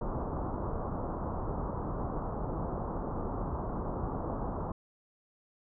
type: low-pass noise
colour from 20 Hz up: pink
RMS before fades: -35 dBFS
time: 0.01-4.72 s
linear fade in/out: 5 ms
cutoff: 1200 Hz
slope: 48 dB/octave
effects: none